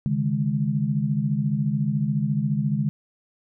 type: chord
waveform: sine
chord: C# suspended second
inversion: none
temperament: equal with one note detuned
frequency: 138.59 / 152.8 / 207.7 Hz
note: C#3 / D#3 / G#3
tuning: 0 / -31 / 0 cents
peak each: -25 dBFS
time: 0.06-2.89 s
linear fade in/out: 0 ms
effects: none